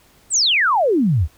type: exponential sweep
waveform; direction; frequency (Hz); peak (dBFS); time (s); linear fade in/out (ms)
sine; down; 8760 to 67.8; -13; 0.3-1.28; 50
effects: pink hiss -53 dBFS RMS until 1.37 s